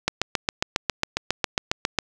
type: click train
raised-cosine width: 0.2 ms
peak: -3 dBFS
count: 15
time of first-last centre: 0.08-1.987 s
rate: 7.34 Hz
effects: none